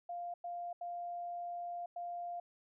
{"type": "tone bursts at uneven times", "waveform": "sine", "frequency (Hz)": 698.5, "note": "F5", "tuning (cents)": 0, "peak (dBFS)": -39, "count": 4, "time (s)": [[0.09, 0.34], [0.44, 0.73], [0.81, 1.86], [1.96, 2.4]], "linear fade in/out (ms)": 5, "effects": []}